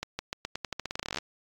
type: accelerating click train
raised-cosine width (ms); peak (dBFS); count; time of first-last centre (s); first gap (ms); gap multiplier
0.2; -15; 21; 0.03-1.185; 160; 0.87
effects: AAC 48 kbps